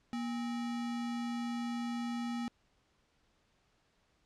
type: tone with sample-and-hold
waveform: sine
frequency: 238.1 Hz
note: A#3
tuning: 37 cents sharp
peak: -34 dBFS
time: 0.13-2.48 s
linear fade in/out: 0 ms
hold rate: 1050 Hz
effects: pink hiss -73 dBFS RMS until 4.25 s + low-pass 6000 Hz 12 dB/octave